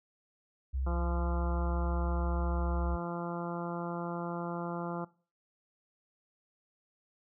sine tone, 65.7 Hz, C2, 8 cents sharp, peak -30 dBFS, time 0.73-2.97 s, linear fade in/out 20 ms
harmonic tone, 172 Hz, F3, 26 cents flat, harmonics 1 / 2 / 3 / 4 / 5 / 6 / 7 / 8, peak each -38 / -41 / -43 / -44 / -45 / -46 / -46 / -47 dBFS, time 0.86-5.05 s, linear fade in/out 10 ms
effects noise-tail reverb RT60 0.4 s tail -21 dB re dry

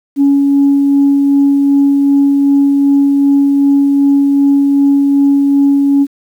sine tone with tremolo, 280 Hz, C#4, 18 cents sharp, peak -4 dBFS, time 0.16-6.07 s, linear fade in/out 50 ms, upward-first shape sine, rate 2.6 Hz, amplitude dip 25%, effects tanh soft clip ceiling -2 dBFS + 7-bit

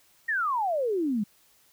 sine exponential sweep, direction down, 1900 to 195.8 Hz, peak -24 dBFS, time 0.28-1.24 s, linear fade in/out 10 ms, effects white hiss -62 dBFS RMS until 1.72 s

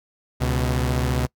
sawtooth tone pair together, 70 / 125.27 Hz, C#2 / B2, +18 / +25 cents, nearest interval minor seventh, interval 1007 cents, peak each -19 dBFS, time 0.4-1.27 s, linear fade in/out 20 ms, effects noise-tail reverb RT60 0.1 s tail -24 dB re dry

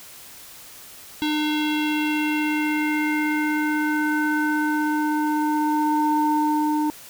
square tone with low-pass filter sweep, 302.7 Hz, D#4, 48 cents flat, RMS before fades -22 dBFS, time 1.22-6.9 s, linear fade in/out 0 ms, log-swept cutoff 3600 to 760 Hz, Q 3.7, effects white hiss -43 dBFS RMS until 7.09 s

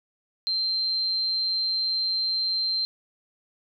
sine tone, 4139 Hz, C8, 20 cents flat, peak -23 dBFS, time 0.47-2.85 s, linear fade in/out 0 ms, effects none

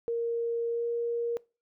sine tone with pitch glide, 466.2 to 470 Hz, A#4 to A#4, 0 to +14 cents, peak -27 dBFS, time 0.08-1.37 s, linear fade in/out 0 ms, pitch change +14 cents, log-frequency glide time 0.69-0.85 s, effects noise-tail reverb RT60 0.3 s tail -23 dB re dry

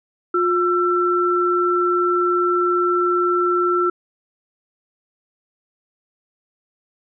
sine tone pair together, 355.8 / 1341.2 Hz, F4 / E6, +32 / +30 cents, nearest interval octave + major seventh, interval 2298 cents, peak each -18 dBFS, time 0.34-3.9 s, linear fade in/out 5 ms, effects none

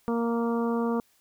harmonic tone, 233.1 Hz, A#3, in tune, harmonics 1 / 2 / 3 / 4 / 5 / 6, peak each -26 / -29 / -38 / -36 / -37 / -45 dBFS, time 0.08-1 s, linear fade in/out 0 ms, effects white hiss -65 dBFS RMS until 1.2 s

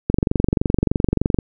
click train, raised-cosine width 3 ms, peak -3 dBFS, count 31, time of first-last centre 0.1-1.388 s, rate 23.3 Hz, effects none

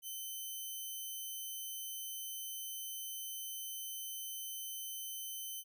5% pulse tone, 3060 Hz, G7, 42 cents flat, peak -33 dBFS, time 0.02-5.64 s, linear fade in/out 50 ms, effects none

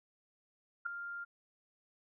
sine tone with ADSR envelope, 1398 Hz, F6, 1 cent sharp, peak -30 dBFS, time 0.85-1.25 s, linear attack 14 ms, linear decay 3 ms, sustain -10 dB, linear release 19 ms, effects none

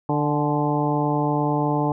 harmonic tone with a mistuned harmonic, 148.2 Hz, D3, 16 cents sharp, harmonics 1 / 2 / 3 / 4 / 5 / 6 / 7, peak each -24 / -24 / -28 / -30 / -29 / -26 / -32 dBFS, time 0.09-1.92 s, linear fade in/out 2 ms, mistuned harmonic 6, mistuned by -45 cents, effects none

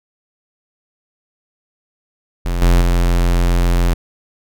square tone with level steps, 43.56 Hz, F1, 4 cents flat, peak -17 / -9 / -12 dBFS, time 2.45-3.94 s, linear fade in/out 10 ms, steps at 2.62 / 2.81 s, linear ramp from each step 2 ms, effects none

